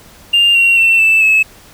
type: tone with pitch steps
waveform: triangle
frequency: 2800 / 2747 / 2695 / 2644 / 2594 Hz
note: F7 / F7 / E7 / E7 / E7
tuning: +4 / -29 / +38 / +5 / -28 cents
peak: -4 dBFS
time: 0.33-1.43 s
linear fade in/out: 10 ms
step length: 220 ms
effects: tanh soft clip ceiling -3 dBFS + pink hiss -41 dBFS RMS until 1.73 s